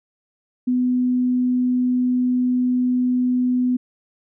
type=tone; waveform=sine; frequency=250 Hz; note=B3; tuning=21 cents sharp; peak=-16 dBFS; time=0.67-3.77 s; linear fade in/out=10 ms; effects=none